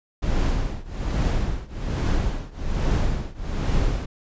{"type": "noise with tremolo", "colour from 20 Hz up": "brown", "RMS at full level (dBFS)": -19, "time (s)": [0.22, 4.06], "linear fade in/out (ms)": 10, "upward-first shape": "triangle", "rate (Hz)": 1.2, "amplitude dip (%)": 95, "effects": ["resampled to 16000 Hz"]}